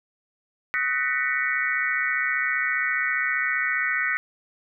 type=tone cluster; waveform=sine; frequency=1266 / 1495 / 1825 / 1960 / 2229 Hz; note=D#6 / F#6 / A#6 / B6 / C#7; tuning=+30 / +17 / -37 / -14 / +9 cents; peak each=-32 / -28 / -29 / -26 / -29 dBFS; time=0.74-4.17 s; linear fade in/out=0 ms; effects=none